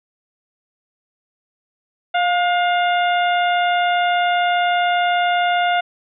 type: harmonic tone with a mistuned harmonic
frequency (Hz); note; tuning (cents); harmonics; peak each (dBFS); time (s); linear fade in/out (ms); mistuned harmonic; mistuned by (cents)
705; F5; +16; 1 / 2 / 3 / 4 / 5; -16 / -22 / -26 / -28 / -30; 2.14-5.81; 10; 2; +34
effects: none